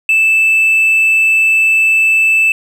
triangle tone, 2636 Hz, E7, 1 cent flat, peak -5 dBFS, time 0.09-2.52 s, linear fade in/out 2 ms, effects tanh soft clip ceiling -2 dBFS

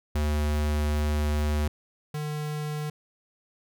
square tone pair in turn, 74.8 / 150.51 Hz, D2 / D3, +32 / +43 cents, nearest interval octave, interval 1211 cents, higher second, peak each -24 / -30 dBFS, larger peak first, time 0.15-1.68 / 2.14-2.9 s, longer first, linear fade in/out 5 ms, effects none

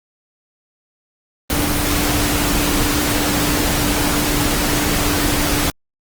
sine tone in noise, 293.9 Hz, D4, 1 cent sharp, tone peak -22 dBFS, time 1.5-5.7 s, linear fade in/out 0 ms, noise pink, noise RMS -18 dBFS, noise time 1.5-5.7 s, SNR -7 dB, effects Opus 24 kbps

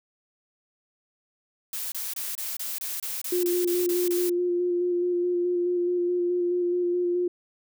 blue noise bursts, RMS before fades -32 dBFS, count 12, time 1.73-4.296 s, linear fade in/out 2 ms, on 190 ms, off 26 ms
sine tone with vibrato, 353.4 Hz, F4, 21 cents sharp, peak -22 dBFS, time 3.32-7.28 s, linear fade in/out 5 ms, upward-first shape square, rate 4.7 Hz, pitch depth 14 cents each way
effects none

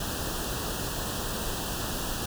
pink band-stop noise, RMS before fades -32 dBFS, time 0-2.26 s, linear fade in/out 5 ms, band 1800 to 2600 Hz, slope 96 dB/octave, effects none

